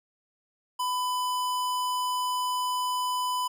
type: tone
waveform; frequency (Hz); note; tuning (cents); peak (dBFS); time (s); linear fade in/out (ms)
square; 1000; B5; +21; -27; 0.79-3.48; 10
effects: none